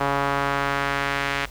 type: tone with band-pass filter sweep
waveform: sawtooth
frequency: 140 Hz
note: C#3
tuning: 18 cents sharp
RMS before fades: -24 dBFS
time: 0-1.46 s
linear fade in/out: 10 ms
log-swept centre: 1000 to 2100 Hz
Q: 1.3
effects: added 50 Hz sine -39 dBFS peak until 1.5 s + pink hiss -46 dBFS RMS until 1.5 s